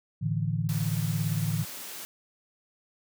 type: chord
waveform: sine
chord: A suspended fourth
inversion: none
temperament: equal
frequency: 110 / 146.83 / 164.81 Hz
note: A2 / D3 / E3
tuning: 0 / 0 / 0 cents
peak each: -30 dBFS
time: 0.21-1.65 s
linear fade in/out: 20 ms
type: high-pass noise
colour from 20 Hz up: white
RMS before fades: -40 dBFS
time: 0.69-2.05 s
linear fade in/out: 0 ms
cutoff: 140 Hz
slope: 24 dB/octave
effects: none